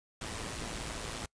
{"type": "noise with amplitude modulation", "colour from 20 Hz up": "pink", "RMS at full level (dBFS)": -37, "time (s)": [0.21, 1.26], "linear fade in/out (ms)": 5, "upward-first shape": "sine", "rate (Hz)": 112, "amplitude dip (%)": 55, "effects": ["noise-tail reverb RT60 0.1 s tail -24 dB re dry", "resampled to 22050 Hz"]}